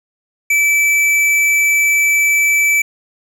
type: tone with tanh clipping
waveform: sine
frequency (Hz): 2313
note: D7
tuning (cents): -27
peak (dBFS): -12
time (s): 0.5-2.82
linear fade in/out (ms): 5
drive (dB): 16
effects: none